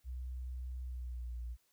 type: tone with pitch glide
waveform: sine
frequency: 63 to 59.6 Hz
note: B1 to A#1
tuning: +35 to +39 cents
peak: -38 dBFS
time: 0.04-1.57 s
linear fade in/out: 50 ms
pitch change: -96 cents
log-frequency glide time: 0.86-1.36 s
effects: tanh soft clip ceiling -35 dBFS + white hiss -75 dBFS RMS until 1.72 s